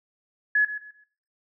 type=tone with echo; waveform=sine; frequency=1697 Hz; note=G#6; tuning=37 cents sharp; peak=-17 dBFS; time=0.55-0.65 s; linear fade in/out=5 ms; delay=130 ms; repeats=3; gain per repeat=-12 dB; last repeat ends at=1.04 s; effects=noise-tail reverb RT60 0.5 s tail -19 dB re dry